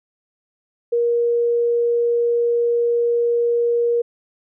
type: tone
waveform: sine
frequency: 472.9 Hz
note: A#4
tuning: 25 cents sharp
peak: -15 dBFS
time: 0.92-4.02 s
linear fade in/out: 10 ms
effects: none